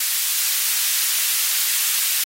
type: high-pass noise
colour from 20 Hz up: white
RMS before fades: -20 dBFS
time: 0-2.24 s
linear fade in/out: 5 ms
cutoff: 2000 Hz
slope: 12 dB/octave
effects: AAC 48 kbps